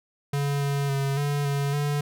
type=tone with pitch steps; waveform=square; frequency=141.9 / 141 / 138 / 144.1 / 141.1 / 145.4 Hz; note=C#3 / C#3 / C#3 / D3 / C#3 / D3; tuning=+41 / +30 / -7 / -33 / +31 / -17 cents; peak=-24 dBFS; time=0.33-2.01 s; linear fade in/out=5 ms; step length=280 ms; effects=none